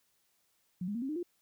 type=tone with pitch steps; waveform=sine; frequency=180 / 205.6 / 234.8 / 268.1 / 306.2 / 349.8 Hz; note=F#3 / G#3 / A#3 / C4 / D#4 / F4; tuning=-47 / -17 / +13 / +42 / -28 / +3 cents; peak=-33 dBFS; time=0.81-1.23 s; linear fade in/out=5 ms; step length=70 ms; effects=white hiss -74 dBFS RMS until 1.41 s